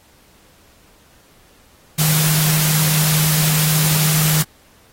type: tone in noise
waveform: sine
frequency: 155.1 Hz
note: D#3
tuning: 5 cents flat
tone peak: -16 dBFS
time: 1.98-4.43 s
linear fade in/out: 10 ms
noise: white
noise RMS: -19 dBFS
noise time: 1.98-4.43 s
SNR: 0 dB
effects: pink hiss -52 dBFS RMS until 4.92 s + AAC 48 kbps